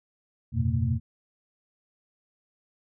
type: tone cluster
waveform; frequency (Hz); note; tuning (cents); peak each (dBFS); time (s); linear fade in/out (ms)
sine; 85.9 / 99.1 / 121.6 / 133.8 / 227; F2 / G2 / B2 / C3 / A#3; -28 / +19 / -26 / +39 / -46; -28 / -31 / -26 / -33 / -32; 0.52-1; 50
effects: none